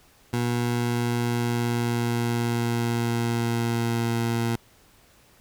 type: tone with pitch glide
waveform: 20% pulse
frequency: 120 to 116.52 Hz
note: B2 to A#2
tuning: -49 to 0 cents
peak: -18 dBFS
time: 0.33-4.56 s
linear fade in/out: 5 ms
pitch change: -51 cents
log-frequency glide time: 0.61-4.18 s
effects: pink hiss -57 dBFS RMS until 5.4 s